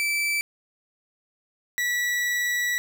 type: tone pair in turn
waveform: 40% pulse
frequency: 2322 / 1946.4 Hz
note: D7 / B6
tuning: -20 / -26 cents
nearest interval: minor third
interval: 306 cents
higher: first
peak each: -22 dBFS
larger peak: neither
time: 0-0.41 / 1.78-2.78 s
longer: second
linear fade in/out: 0 ms
effects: none